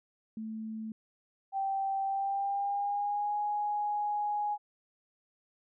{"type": "tone", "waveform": "sine", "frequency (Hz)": 220, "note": "A3", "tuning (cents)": 0, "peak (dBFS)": -36, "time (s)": [0.37, 0.92], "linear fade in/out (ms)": 2}
{"type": "tone with pitch glide", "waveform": "sine", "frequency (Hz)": [780, 831.2], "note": ["G5", "G#5"], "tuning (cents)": [-9, 1], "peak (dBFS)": -29, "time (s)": [1.52, 4.58], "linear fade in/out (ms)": 50, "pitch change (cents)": 110, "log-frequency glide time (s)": [2.05, 3.37]}
{"effects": []}